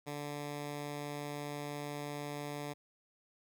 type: tone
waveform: 10% pulse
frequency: 145.9 Hz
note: D3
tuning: 11 cents flat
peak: -31 dBFS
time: 0.06-2.74 s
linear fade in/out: 20 ms
effects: none